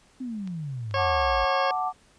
sine exponential sweep, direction down, 265.8 to 51.91 Hz, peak -30 dBFS, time 0.2-1.45 s, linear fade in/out 10 ms
clicks, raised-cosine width 0.2 ms, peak -29 dBFS, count 4, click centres 0.475 / 0.911 / 1.015 / 1.217 s
harmonic tone, 546 Hz, C#5, 26 cents flat, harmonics 1 / 2 / 3 / 4 / 5 / 6 / 8 / 9 / 10, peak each -27 / -28 / -32 / -37 / -38 / -38 / -42 / -43 / -44 dBFS, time 0.94-1.71 s, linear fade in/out 2 ms
sine chord, D major, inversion first, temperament equal, 740 / 880 / 1174.7 Hz, F#5 / A5 / D6, 0 / 0 / 0 cents, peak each -27 / -32 / -29 dBFS, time 0.95-1.93 s, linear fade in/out 50 ms
effects pink hiss -59 dBFS RMS until 2.18 s + resampled to 22050 Hz

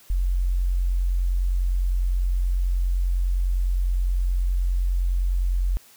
sine tone, 44.87 Hz, F1, 48 cents sharp, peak -19 dBFS, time 0.1-5.77 s, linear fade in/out 0 ms, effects white hiss -52 dBFS RMS until 5.96 s

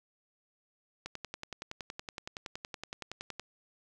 click train, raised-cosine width 0.2 ms, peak -22 dBFS, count 26, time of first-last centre 1.06-3.396 s, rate 10.7 Hz, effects none

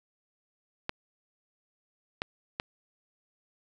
clicks, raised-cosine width 0.3 ms, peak -14 dBFS, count 3, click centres 0.894 / 2.219 / 2.599 s, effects none

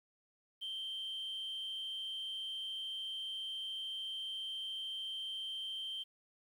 sine tone with amplitude modulation, 3133 Hz, G7, 2 cents flat, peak -35 dBFS, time 0.61-6.04 s, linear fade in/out 20 ms, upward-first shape sine, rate 203 Hz, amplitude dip 50%, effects tanh soft clip ceiling -36 dBFS + 11-bit

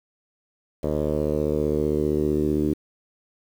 10% pulse tone with low-pass filter sweep, 75.4 Hz, D2, 46 cents sharp, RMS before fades -23 dBFS, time 0.83-2.74 s, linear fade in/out 10 ms, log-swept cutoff 610 to 330 Hz, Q 3.5, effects 8-bit

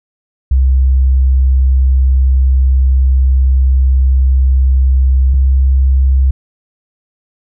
sine tone pair in turn, 65.41 / 66.21 Hz, C2 / C2, 0 / +21 cents, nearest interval unison, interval 21 cents, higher second, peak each -6 dBFS, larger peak neither, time 0.51-5.34 / 5.34-6.31 s, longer first, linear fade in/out 5 ms, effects none

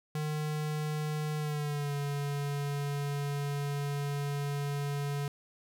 square tone with pitch glide, 152.2 to 142.83 Hz, D#3 to D3, -38 to -48 cents, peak -32 dBFS, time 0.15-5.28 s, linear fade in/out 2 ms, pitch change -110 cents, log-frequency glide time 1.37-1.94 s, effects none

